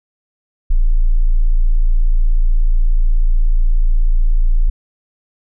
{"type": "tone", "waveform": "sine", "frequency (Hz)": 28.24, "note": "A0", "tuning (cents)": 46, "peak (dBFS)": -8, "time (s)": [0.7, 4.7], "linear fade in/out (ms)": 10, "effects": []}